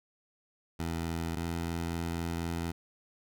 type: tone pair in turn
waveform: 15% pulse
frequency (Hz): 83 / 84.16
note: E2 / E2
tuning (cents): +12 / +36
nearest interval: unison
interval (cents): 24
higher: second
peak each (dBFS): -26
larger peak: neither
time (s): 0.79-1.36 / 1.36-2.72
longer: second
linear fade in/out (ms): 10
effects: none